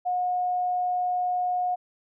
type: tone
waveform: sine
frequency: 723 Hz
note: F#5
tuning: 40 cents flat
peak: -23 dBFS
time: 0.05-1.76 s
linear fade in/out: 20 ms
effects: none